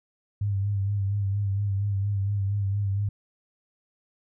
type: tone with vibrato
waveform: sine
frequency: 100 Hz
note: G2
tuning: 35 cents sharp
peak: -23 dBFS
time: 0.41-3.09 s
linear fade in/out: 5 ms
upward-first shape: sine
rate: 4.3 Hz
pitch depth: 46 cents each way
effects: none